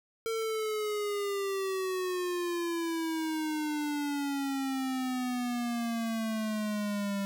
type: exponential sweep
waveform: square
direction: down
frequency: 454.4 to 197.6 Hz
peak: -31 dBFS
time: 0.26-7.25 s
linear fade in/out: 0 ms
effects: none